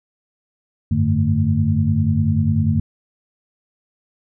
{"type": "tone cluster", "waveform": "sine", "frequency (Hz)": [91.6, 101.7, 148.3, 223.3], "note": ["F#2", "G#2", "D3", "A3"], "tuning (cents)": [-17, -36, 17, 26], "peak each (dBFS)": -20, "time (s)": [0.91, 2.8], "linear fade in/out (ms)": 5, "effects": []}